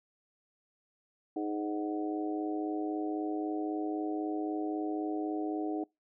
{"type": "harmonic tone with a mistuned harmonic", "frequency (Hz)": 103.83, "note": "G#2", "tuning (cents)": 0, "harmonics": [3, 4, 5, 6, 7], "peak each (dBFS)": [-33, -39, -47, -45, -40], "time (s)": [1.36, 5.84], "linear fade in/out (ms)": 5, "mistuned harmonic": 7, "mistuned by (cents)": 34, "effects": ["noise-tail reverb RT60 0.2 s tail -25 dB re dry"]}